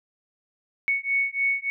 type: beating tone pair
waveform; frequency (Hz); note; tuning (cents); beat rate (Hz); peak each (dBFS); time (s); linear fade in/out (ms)
sine; 2217 / 2220.4; C#7 / C#7; 0 / +2; 3.4; -25; 0.88-1.7; 0
effects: none